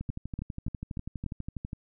two click trains, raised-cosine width 5 ms, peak -21 / -23 dBFS, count 5 / 22, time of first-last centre 0.1-1.263 / 0.01-1.731 s, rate 3.44 / 12.2 Hz, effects none

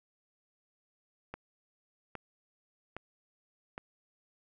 click train, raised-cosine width 0.5 ms, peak -25 dBFS, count 4, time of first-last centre 1.34-3.779 s, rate 1.23 Hz, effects none

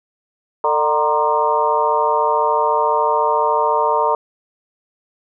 harmonic tone with a mistuned harmonic, 150 Hz, D3, 37 cents sharp, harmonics 3 / 4 / 5 / 6 / 7 / 8, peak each -21 / -21 / -26 / -17 / -21 / -25 dBFS, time 0.64-4.15 s, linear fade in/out 2 ms, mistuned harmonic 6, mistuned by +68 cents, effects none

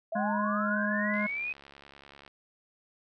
sine linear sweep, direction up, 638 to 2542 Hz, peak -31 dBFS, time 0.12-1.53 s, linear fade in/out 5 ms
harmonic tone, 208.5 Hz, G#3, 7 cents sharp, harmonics 1 / 3 / 5 / 7 / 8, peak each -30 / -35 / -37 / -38 / -39 dBFS, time 0.15-1.27 s, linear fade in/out 10 ms
click train, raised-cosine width 0.3 ms, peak -34 dBFS, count 81, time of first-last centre 1.14-2.278 s, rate 70.3 Hz
effects none

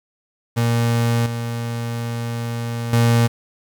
35% pulse tone with level steps, 117.3 Hz, A#2, 11 cents sharp, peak -14 / -21 / -11 dBFS, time 0.56-3.28 s, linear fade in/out 20 ms, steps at 1.26 / 2.93 s, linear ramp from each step 2 ms, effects 8-bit

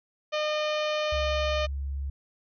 harmonic tone, 608 Hz, D#5, 40 cents flat, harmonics 1 / 2 / 3 / 4 / 5 / 6 / 7 / 8 / 9 / 10, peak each -27 / -34 / -39 / -36 / -37 / -41 / -43 / -48 / -50 / -50 dBFS, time 0.32-1.67 s, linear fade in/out 20 ms
sine tone, 69.1 Hz, C#2, 5 cents flat, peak -29 dBFS, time 1.12-2.1 s, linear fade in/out 5 ms
effects none

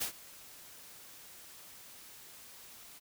white noise with ADSR envelope, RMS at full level -33 dBFS, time 0-3 s, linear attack 16 ms, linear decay 100 ms, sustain -20 dB, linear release 27 ms, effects none

